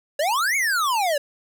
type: exponential two-way sweep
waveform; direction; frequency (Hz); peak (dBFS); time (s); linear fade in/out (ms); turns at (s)
square; up then down; 554.4 to 2274 to 554.4; -20; 0.19-1.18; 5; 0.56
effects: none